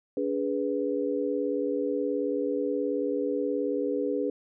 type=chord; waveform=sine; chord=G# diminished; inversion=second; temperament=equal with one note detuned; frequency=286.6 / 415.3 / 493.9 Hz; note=D4 / G#4 / B4; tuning=-42 / 0 / 0 cents; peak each=-30 dBFS; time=0.17-4.3 s; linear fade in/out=2 ms; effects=none